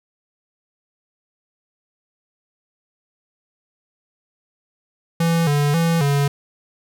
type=tone with pitch steps; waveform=square; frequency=166.9 / 145.2 / 166.7 / 141.9 Hz; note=E3 / D3 / E3 / C#3; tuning=+22 / -19 / +20 / +41 cents; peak=-16 dBFS; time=5.2-6.28 s; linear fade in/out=5 ms; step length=270 ms; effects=none